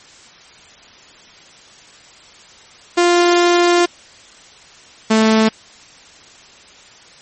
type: tone pair in turn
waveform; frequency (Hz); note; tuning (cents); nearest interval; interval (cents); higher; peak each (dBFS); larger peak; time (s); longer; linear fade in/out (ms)
sawtooth; 349.2 / 220; F4 / A3; 0 / 0; minor sixth; 800; first; -6; neither; 2.97-3.86 / 5.1-5.49; first; 10
effects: white hiss -43 dBFS RMS until 7.21 s + MP3 32 kbps